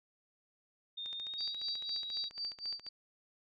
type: tone with pitch glide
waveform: sine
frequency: 3648 to 3840 Hz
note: A#7 to B7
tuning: -38 to -49 cents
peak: -39 dBFS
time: 0.97-2.29 s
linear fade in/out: 10 ms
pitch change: +89 cents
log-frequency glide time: 1.16-1.58 s
type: click train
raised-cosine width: 0.2 ms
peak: -34 dBFS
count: 27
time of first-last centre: 1.06-2.866 s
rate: 14.4 Hz
type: tone with tremolo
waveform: sine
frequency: 4640 Hz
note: D8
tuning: 22 cents flat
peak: -35 dBFS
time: 1.38-2.89 s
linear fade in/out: 5 ms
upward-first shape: sine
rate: 4 Hz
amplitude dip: 95%
effects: none